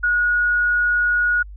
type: tone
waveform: sine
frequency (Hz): 1451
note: F#6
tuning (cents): -34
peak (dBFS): -15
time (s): 0.03-1.43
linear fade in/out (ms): 10
effects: added 50 Hz sine -34 dBFS peak until 1.56 s